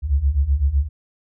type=beating tone pair; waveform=sine; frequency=65.41 / 73.31 Hz; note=C2 / D2; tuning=0 / -3 cents; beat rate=7.9 Hz; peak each=-20 / -17 dBFS; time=0.02-0.89 s; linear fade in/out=50 ms; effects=none